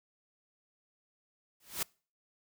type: noise with exponential growth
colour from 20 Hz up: white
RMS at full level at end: -30 dBFS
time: 1.6-1.83 s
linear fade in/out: 5 ms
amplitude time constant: 49 ms
effects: noise-tail reverb RT60 0.4 s tail -26 dB re dry